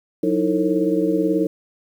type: tone cluster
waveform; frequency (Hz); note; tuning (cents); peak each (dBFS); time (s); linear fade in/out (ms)
sine; 182.9 / 309.8 / 328.3 / 451.1 / 545; F#3 / D#4 / E4 / A4 / C#5; -20 / -7 / -7 / +43 / -29; -26 / -20 / -23 / -22 / -27; 0.23-1.47; 5
effects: 8-bit